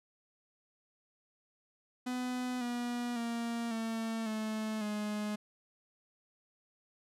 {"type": "tone with pitch steps", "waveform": "45% pulse", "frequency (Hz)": [250.4, 241.7, 233.4, 225.3, 217.5, 210], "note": ["B3", "B3", "A#3", "A3", "A3", "G#3"], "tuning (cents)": [24, -37, 2, 41, -20, 19], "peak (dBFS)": -34, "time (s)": [2.06, 5.36], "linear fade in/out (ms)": 10, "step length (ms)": 550, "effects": ["low-pass 11000 Hz 12 dB/octave"]}